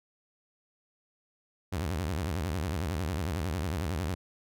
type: tone with vibrato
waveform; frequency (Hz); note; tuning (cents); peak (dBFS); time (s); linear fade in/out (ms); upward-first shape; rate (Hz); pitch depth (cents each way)
sawtooth; 83.9; E2; +31; -26; 1.72-4.15; 10; sine; 11; 270
effects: none